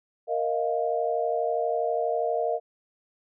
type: chord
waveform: sine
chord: Bb suspended fourth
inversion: none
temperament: equal with one note detuned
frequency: 466.2 / 626.2 / 698.5 Hz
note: Bb4 / Eb5 / F5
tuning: 0 / +11 / 0 cents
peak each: -28 dBFS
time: 0.27-2.6 s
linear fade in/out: 50 ms
effects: none